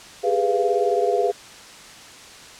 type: tone cluster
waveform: sine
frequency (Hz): 401.1 / 419.7 / 495.5 / 692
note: G4 / G#4 / B4 / F5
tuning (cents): +40 / +18 / +6 / -16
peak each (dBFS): -23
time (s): 0.23-1.32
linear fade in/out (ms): 20
effects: white hiss -42 dBFS RMS until 2.59 s + low-pass 7000 Hz 12 dB/octave